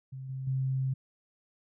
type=tone with level steps; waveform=sine; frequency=132.3 Hz; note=C3; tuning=20 cents sharp; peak=-38 / -34 / -27 dBFS; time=0.12-0.94 s; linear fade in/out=10 ms; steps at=0.29 / 0.47 s; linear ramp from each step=5 ms; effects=none